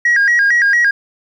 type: tone with vibrato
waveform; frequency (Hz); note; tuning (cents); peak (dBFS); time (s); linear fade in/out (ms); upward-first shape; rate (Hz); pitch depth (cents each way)
sine; 1760; A6; 0; -7; 0.05-0.91; 5; square; 4.4; 140
effects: tanh soft clip ceiling -7 dBFS + 8-bit